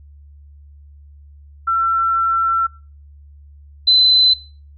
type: tone pair in turn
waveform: sine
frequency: 1347 / 4036 Hz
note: E6 / B7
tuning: +37 / +37 cents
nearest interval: octave + perfect fifth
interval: 1900 cents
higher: second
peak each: -14 / -8 dBFS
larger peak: second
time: 1.67-2.67 / 3.87-4.34 s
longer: first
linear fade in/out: 10 ms
effects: noise-tail reverb RT60 0.4 s tail -25 dB re dry + added 72 Hz sine -40 dBFS peak until 4.77 s